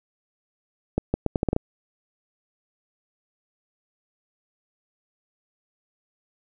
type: accelerating click train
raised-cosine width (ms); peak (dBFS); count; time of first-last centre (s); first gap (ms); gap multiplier
2; -8; 8; 0.98-1.564; 160; 0.77
effects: none